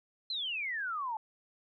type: exponential sweep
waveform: sine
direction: down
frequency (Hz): 4186 to 850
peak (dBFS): -33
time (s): 0.3-1.17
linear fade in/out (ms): 2
effects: none